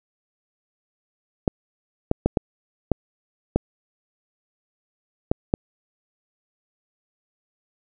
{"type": "clicks", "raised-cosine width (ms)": 2, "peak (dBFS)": -4, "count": 8, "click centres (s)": [1.478, 2.114, 2.26, 2.372, 2.917, 3.56, 5.315, 5.539], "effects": []}